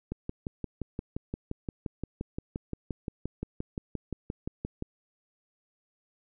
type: click train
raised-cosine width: 3 ms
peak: -20 dBFS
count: 28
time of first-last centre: 0.12-4.824 s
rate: 5.74 Hz
effects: none